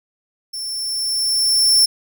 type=tone with level ramp; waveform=sawtooth; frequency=5390 Hz; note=E8; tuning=38 cents sharp; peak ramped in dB=-23 to -7 dBFS; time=0.53-1.86 s; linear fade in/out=10 ms; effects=none

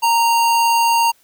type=tone; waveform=square; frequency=927 Hz; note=A#5; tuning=10 cents flat; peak=-13 dBFS; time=0.02-1.12 s; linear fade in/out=20 ms; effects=white hiss -56 dBFS RMS until 1.23 s

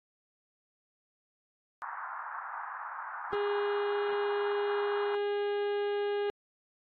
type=band-pass noise; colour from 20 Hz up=pink; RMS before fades=-40 dBFS; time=1.82-5.15 s; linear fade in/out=0 ms; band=830 to 1600 Hz; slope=48 dB/octave
type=harmonic tone; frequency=408.9 Hz; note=G#4; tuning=27 cents flat; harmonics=1 / 2 / 3 / 4 / 5 / 6 / 7 / 8 / 9 / 10; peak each=-29 / -40 / -49 / -44 / -52 / -54 / -50 / -54 / -58 / -61 dBFS; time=3.33-6.3 s; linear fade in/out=0 ms
effects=AAC 32 kbps

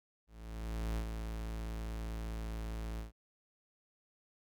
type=tone with ADSR envelope; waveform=45% pulse; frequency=55.2 Hz; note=A1; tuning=6 cents sharp; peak=-33 dBFS; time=0.27-3.12 s; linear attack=700 ms; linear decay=77 ms; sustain=-5 dB; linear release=130 ms; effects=Opus 48 kbps

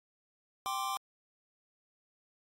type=chord; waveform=square; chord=G suspended fourth; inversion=none; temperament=equal; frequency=784 / 1046.5 / 1174.7 Hz; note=G5 / C6 / D6; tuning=0 / 0 / 0 cents; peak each=-39 / -38 / -38 dBFS; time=0.66-0.97 s; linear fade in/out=0 ms; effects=AAC 48 kbps

